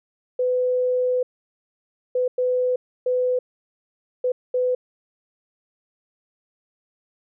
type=tone bursts at uneven times; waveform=sine; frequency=502 Hz; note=B4; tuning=28 cents sharp; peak=-18 dBFS; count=6; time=0.39-1.23 / 2.15-2.28 / 2.38-2.76 / 3.06-3.39 / 4.24-4.32 / 4.54-4.75 s; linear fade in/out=5 ms; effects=none